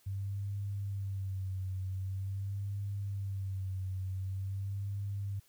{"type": "tone with vibrato", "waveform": "sine", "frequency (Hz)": 97.1, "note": "G2", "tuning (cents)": -16, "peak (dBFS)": -34, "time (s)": [0.06, 5.4], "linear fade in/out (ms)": 10, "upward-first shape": "sine", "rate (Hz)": 0.45, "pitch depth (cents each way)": 56, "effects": ["white hiss -67 dBFS RMS until 5.48 s"]}